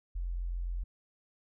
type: tone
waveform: sine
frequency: 43.65 Hz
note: F1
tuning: in tune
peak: -32 dBFS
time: 0.15-0.84 s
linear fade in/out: 10 ms
effects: none